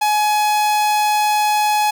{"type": "tone", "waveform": "45% pulse", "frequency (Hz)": 843, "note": "G#5", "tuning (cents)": 26, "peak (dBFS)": -14, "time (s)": [0.01, 1.91], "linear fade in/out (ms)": 10, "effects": []}